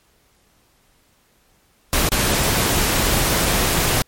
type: noise with dropouts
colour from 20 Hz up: pink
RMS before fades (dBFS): -18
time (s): 1.93-4.02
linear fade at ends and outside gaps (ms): 0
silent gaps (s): 2.089-2.119
effects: pink hiss -59 dBFS RMS until 4.07 s + MP3 64 kbps